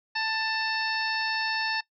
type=harmonic tone with a mistuned harmonic; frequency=885 Hz; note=A5; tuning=10 cents sharp; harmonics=1 / 2 / 3 / 4 / 5 / 6; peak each=-32 / -30 / -34 / -40 / -34 / -36 dBFS; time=0.15-1.81 s; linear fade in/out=10 ms; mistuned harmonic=4; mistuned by=+75 cents; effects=noise-tail reverb RT60 0.1 s tail -19 dB re dry